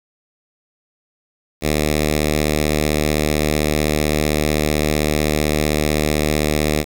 5% pulse tone with notch filter, 75.7 Hz, D#2, 47 cents flat, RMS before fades -18 dBFS, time 1.61-6.85 s, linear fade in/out 50 ms, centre 940 Hz, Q 1.1, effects 7-bit

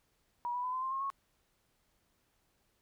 sine tone with pitch steps, 963 / 984.4 / 1006.2 / 1028.5 / 1051.4 / 1074.7 / 1098.6 Hz, B5 / B5 / B5 / C6 / C6 / C6 / C#6, -44 / -6 / +32 / -30 / +8 / +46 / -16 cents, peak -33 dBFS, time 0.45-1.101 s, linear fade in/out 0 ms, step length 93 ms, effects pink hiss -75 dBFS RMS until 2.81 s

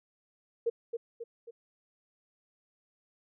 sine tone with echo, 464.9 Hz, A#4, 5 cents flat, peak -25 dBFS, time 0.66-0.7 s, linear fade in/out 10 ms, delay 270 ms, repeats 3, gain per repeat -6 dB, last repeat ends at 1.51 s, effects none

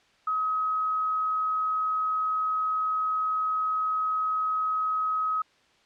sine tone, 1271 Hz, D#6, 36 cents sharp, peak -24 dBFS, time 0.27-5.42 s, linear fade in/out 5 ms, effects white hiss -62 dBFS RMS until 5.85 s + low-pass 4000 Hz 12 dB/octave

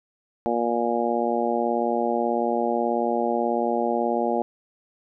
harmonic tone, 118.3 Hz, A#2, 26 cents sharp, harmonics 2 / 3 / 4 / 5 / 6 / 7, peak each -28 / -28 / -28 / -28 / -28 / -28 dBFS, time 0.46-4.42 s, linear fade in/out 0 ms, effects none

